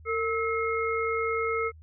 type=tone cluster; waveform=sine; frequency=455.1 / 1298 / 2148 Hz; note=A#4 / E6 / C7; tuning=-42 / -27 / +45 cents; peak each=-28 / -30 / -32 dBFS; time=0.05-1.72 s; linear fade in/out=50 ms; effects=added 79 Hz sine -47 dBFS peak until 1.82 s